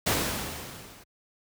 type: noise with level ramp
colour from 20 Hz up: pink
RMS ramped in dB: -23 to -51 dBFS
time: 0.06-1.04 s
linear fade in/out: 10 ms
effects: high-pass 60 Hz 12 dB/octave